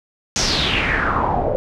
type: noise with low-pass filter sweep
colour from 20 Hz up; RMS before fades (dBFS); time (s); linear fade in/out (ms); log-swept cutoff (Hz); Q
pink; -19; 0.36-1.56; 0; 6300 to 510; 5.3
effects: none